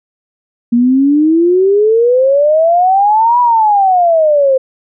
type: exponential two-way sweep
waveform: sine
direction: up then down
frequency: 233.1 to 986 to 518 Hz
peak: -6 dBFS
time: 0.72-4.58 s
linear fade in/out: 10 ms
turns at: 3.4 s
effects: none